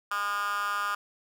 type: tone with high-pass filter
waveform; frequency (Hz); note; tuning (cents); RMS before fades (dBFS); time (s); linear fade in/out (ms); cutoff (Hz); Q
10% pulse; 203.9; G#3; -32; -30; 0.11-0.95; 5; 1300; 6.6
effects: none